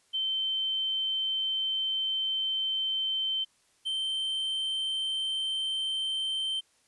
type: tone pair in turn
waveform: sine / triangle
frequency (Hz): 3097 / 3113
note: G7 / G7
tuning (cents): -22 / -13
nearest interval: unison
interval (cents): 9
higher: second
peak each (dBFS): -27 / -27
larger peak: neither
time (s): 0.13-3.45 / 3.85-6.61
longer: first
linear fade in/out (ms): 20
effects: white hiss -67 dBFS RMS until 6.87 s + resampled to 24000 Hz

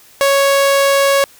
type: tone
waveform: sawtooth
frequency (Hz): 554.4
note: C#5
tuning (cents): 0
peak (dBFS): -6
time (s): 0.21-1.24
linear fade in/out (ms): 0
effects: white hiss -45 dBFS RMS until 1.39 s

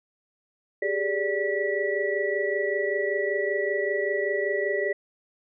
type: tone cluster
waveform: sine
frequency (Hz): 392.2 / 417.4 / 583 / 1947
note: G4 / G#4 / D5 / B6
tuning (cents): +1 / +9 / -13 / -25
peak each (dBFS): -29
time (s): 0.82-4.93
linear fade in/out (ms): 5
effects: none

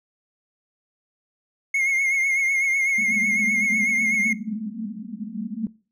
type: tone with vibrato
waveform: triangle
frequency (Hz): 2156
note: C#7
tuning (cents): -49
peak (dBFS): -17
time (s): 1.74-4.33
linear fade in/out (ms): 5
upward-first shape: triangle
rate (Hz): 8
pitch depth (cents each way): 56
type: band-pass noise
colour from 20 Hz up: white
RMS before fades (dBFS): -31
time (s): 2.98-5.67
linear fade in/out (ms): 2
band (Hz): 200 to 230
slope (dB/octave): 96
effects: noise-tail reverb RT60 0.4 s tail -22 dB re dry

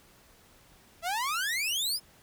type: exponential sweep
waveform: sawtooth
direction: up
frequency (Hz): 649 to 5274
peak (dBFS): -25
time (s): 1.02-2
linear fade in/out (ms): 50
effects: pink hiss -59 dBFS RMS until 2.22 s

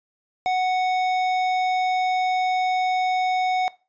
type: tone with tanh clipping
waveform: sine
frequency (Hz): 740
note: F#5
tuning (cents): 0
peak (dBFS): -21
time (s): 0.46-3.68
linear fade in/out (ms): 0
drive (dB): 13
effects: noise-tail reverb RT60 0.3 s tail -20 dB re dry + resampled to 16000 Hz

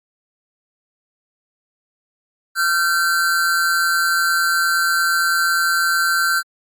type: tone pair together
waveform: square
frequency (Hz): 1375.5 / 1544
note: F6 / G6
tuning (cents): -27 / -27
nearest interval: major second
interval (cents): 200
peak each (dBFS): -20 / -18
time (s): 2.55-6.43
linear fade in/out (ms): 50
effects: AAC 64 kbps

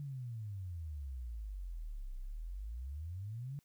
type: exponential two-way sweep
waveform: sine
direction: down then up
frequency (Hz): 146.83 to 30.87 to 146.83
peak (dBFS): -40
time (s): 0-3.59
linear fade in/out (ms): 0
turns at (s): 2.17
effects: white hiss -75 dBFS RMS until 3.64 s

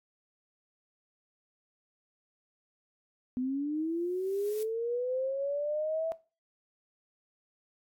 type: linear sweep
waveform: sine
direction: up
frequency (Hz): 247.9 to 659.3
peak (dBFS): -29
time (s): 3.37-6.12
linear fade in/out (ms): 0
type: noise with exponential growth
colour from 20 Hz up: blue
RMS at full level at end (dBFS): -44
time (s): 3.75-4.63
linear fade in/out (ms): 0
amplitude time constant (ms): 190
effects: noise-tail reverb RT60 0.3 s tail -18 dB re dry + AAC 64 kbps

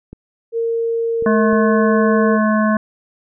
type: clicks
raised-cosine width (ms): 3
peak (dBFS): -20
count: 3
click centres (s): 0.13 / 1.224 / 1.53
type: tone with pitch glide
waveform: sine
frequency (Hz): 460 to 453.1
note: A#4 to A#4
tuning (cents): -23 to -49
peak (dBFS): -16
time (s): 0.52-2.39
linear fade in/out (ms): 50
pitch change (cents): -26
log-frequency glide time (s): 1.09-1.98
type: harmonic tone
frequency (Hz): 215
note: A3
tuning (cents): -40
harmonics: 1 / 3 / 5 / 7 / 8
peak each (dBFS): -14 / -20 / -21 / -25 / -27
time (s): 1.26-2.77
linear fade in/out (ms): 2
effects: none

